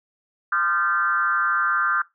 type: tone with frequency modulation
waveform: sine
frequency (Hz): 1381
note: F6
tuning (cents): -20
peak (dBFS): -18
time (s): 0.52-2.02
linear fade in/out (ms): 5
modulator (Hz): 172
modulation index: 1.2
effects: noise-tail reverb RT60 0.2 s tail -21 dB re dry